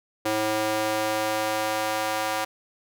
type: tone with high-pass filter sweep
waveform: square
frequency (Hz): 108.2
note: A2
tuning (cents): -29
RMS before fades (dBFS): -26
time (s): 0.25-2.45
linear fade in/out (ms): 10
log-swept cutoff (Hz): 430 to 740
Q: 1.4
effects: none